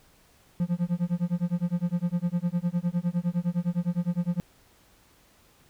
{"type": "tone with tremolo", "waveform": "triangle", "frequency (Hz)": 174.7, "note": "F3", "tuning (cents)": 1, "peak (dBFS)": -19, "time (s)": [0.6, 4.4], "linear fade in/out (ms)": 0, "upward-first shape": "sine", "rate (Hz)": 9.8, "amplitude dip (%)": 100, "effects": ["pink hiss -60 dBFS RMS until 5.69 s"]}